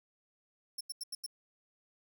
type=tone bursts; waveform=20% pulse; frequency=5380 Hz; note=E8; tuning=34 cents sharp; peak=-32 dBFS; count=5; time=0.78-1.264 s; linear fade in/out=5 ms; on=28 ms; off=86 ms; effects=none